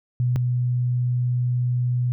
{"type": "tone pair in turn", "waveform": "sine", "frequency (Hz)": [123.47, 123.47], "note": ["B2", "B2"], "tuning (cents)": [0, 0], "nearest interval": "unison", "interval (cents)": 0, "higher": "neither", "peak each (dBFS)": [-18, -19], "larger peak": "first", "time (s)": [[0.2, 0.36], [0.36, 2.12]], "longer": "second", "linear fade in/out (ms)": 0, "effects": []}